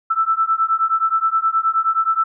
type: beating tone pair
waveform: sine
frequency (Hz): 1318.5 / 1328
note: E6 / E6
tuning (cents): 0 / +12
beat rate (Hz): 9.5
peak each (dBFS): -18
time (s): 0.1-2.24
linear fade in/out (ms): 10
effects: none